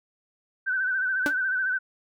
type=tone with vibrato; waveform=sine; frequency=1525 Hz; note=G6; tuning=48 cents flat; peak=-23 dBFS; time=0.66-1.79 s; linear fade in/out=20 ms; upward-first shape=sine; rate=14 Hz; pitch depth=57 cents each way
type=tone with exponential decay; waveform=sawtooth; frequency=290 Hz; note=D4; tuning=22 cents flat; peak=-17 dBFS; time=1.26-1.35 s; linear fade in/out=1 ms; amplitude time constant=19 ms
effects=none